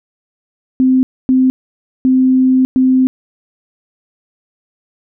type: tone bursts at uneven times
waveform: sine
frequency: 258.9 Hz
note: C4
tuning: 18 cents flat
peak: -7 dBFS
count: 4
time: 0.8-1.03 / 1.29-1.5 / 2.05-2.65 / 2.76-3.07 s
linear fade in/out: 0 ms
effects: none